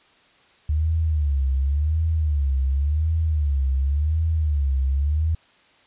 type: tone with vibrato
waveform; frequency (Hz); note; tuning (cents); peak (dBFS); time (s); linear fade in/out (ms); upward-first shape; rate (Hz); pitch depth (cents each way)
sine; 73.42; D2; 0; -18; 0.69-5.35; 5; sine; 0.91; 170
effects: white hiss -56 dBFS RMS until 5.86 s + resampled to 8000 Hz